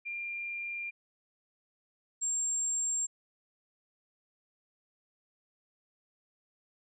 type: tone pair in turn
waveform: sine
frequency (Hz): 2392 / 7442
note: D7 / A#8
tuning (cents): +31 / -4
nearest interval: octave + minor sixth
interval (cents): 1965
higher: second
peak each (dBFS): -35 / -29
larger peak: second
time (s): 0.05-0.91 / 2.21-3.07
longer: neither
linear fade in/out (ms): 20
effects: none